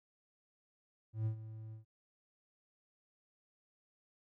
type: tone with ADSR envelope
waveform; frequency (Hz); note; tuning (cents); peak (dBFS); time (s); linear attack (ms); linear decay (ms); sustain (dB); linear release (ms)
triangle; 110; A2; 0; -29; 1.13-1.85; 130; 95; -14; 120
effects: none